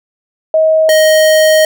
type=tone pair in turn; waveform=sine / square; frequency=634 / 625.3 Hz; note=D#5 / D#5; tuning=+32 / +8 cents; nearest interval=unison; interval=24 cents; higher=first; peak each=-6 dBFS; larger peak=neither; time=0.54-0.89 / 0.89-1.65 s; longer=second; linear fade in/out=2 ms; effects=none

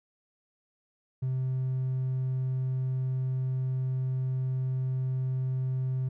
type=tone; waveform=triangle; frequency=129.9 Hz; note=C3; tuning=12 cents flat; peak=-24 dBFS; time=1.22-6.09 s; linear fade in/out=10 ms; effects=tanh soft clip ceiling -22 dBFS

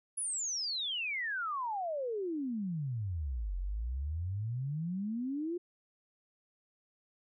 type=exponential two-way sweep; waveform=sine; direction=down then up; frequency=10548 to 43.65 to 360.3 Hz; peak=-33 dBFS; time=0.17-5.58 s; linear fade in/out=10 ms; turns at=3.57 s; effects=none

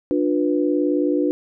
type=chord; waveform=sine; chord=B diminished; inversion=first; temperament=just; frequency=296.3 / 355.6 / 493.9 Hz; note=D4 / F4 / B4; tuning=+15 / +31 / 0 cents; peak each=-19 / -22 / -24 dBFS; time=0.11-1.31 s; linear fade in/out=0 ms; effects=none

